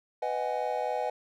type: chord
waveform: triangle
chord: G# minor seventh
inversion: first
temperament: just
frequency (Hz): 498.4 / 623 / 747.5 / 830.6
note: B4 / D#5 / F#5 / G#5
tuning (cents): +16 / +2 / +17 / 0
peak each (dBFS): -32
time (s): 0.22-1.1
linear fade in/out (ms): 5
effects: none